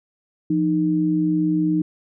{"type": "tone pair together", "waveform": "sine", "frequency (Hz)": [172.1, 309.2], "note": ["F3", "D#4"], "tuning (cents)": [-25, -11], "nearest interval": "minor seventh", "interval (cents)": 1014, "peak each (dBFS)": [-22, -18], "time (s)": [0.5, 1.82], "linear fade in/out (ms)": 5, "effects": []}